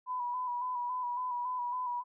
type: tone with vibrato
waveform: sine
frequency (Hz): 987.8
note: B5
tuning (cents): 0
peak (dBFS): -32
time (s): 0.06-2.04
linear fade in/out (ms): 50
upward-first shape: square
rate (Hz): 3.6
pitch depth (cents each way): 31
effects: none